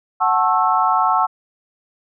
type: chord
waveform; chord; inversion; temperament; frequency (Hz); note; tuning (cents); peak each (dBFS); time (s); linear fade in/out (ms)
sine; F# minor seventh; none; equal with one note detuned; 740 / 880 / 1089.1 / 1318.5; F#5 / A5 / C#6 / E6; 0 / 0 / -31 / 0; -19; 0.2-1.27; 20
effects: none